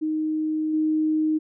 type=tone with level steps; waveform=sine; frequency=311.1 Hz; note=D#4; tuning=in tune; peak=-22 / -19 dBFS; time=0.01-1.39 s; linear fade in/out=20 ms; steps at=0.73 s; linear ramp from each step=10 ms; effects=none